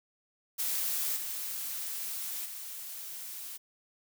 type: noise with level steps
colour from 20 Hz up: blue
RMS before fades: -32 / -37 / -42 dBFS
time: 0.58-3.58 s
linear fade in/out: 20 ms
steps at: 1.16 / 2.45 s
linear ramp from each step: 10 ms
effects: none